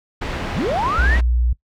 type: low-pass noise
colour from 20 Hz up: pink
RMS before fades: -26 dBFS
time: 0.21-1.21 s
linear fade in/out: 10 ms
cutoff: 2900 Hz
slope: 12 dB/octave
type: linear sweep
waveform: sine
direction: up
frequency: 30.87 to 2000 Hz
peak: -18 dBFS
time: 0.53-1.19 s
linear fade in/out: 50 ms
type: tone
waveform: sine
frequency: 60 Hz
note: B1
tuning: 49 cents flat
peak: -14 dBFS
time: 0.98-1.53 s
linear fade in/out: 5 ms
effects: noise-tail reverb RT60 0.1 s tail -20 dB re dry